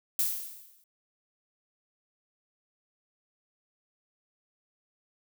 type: noise with exponential decay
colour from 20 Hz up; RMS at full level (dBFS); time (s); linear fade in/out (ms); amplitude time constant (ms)
violet; -25; 0.19-0.84; 2; 140
effects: none